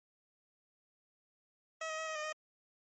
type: tone with pitch steps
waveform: 15% pulse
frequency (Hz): 642 / 630 / 639 / 631 / 610 / 620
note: E5 / D#5 / D#5 / D#5 / D#5 / D#5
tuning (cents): -46 / +21 / +46 / +24 / -34 / -6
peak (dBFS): -31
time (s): 1.81-2.326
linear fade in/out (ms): 5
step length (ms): 86
effects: MP3 32 kbps